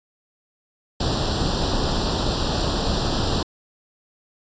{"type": "noise with comb filter", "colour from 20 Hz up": "pink", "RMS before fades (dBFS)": -22, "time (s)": [1, 3.43], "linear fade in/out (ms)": 5, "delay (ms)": 0.23, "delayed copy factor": 1, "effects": ["resampled to 16000 Hz"]}